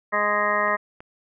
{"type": "harmonic tone", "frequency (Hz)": 207.7, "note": "G#3", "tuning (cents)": 0, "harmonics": [1, 2, 3, 4, 5, 6, 8, 9, 10], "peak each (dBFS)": [-36, -33, -26, -35, -25, -26, -32, -25, -35], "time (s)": [0.12, 0.77], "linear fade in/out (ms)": 20}
{"type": "clicks", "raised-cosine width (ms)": 0.5, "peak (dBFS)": -26, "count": 2, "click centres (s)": [0.68, 1.005]}
{"effects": []}